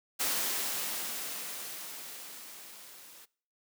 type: noise with level ramp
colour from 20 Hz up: white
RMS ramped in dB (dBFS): -30 to -53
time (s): 0.19-3.26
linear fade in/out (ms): 20
effects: noise-tail reverb RT60 0.5 s tail -23 dB re dry + high-pass 200 Hz 12 dB/octave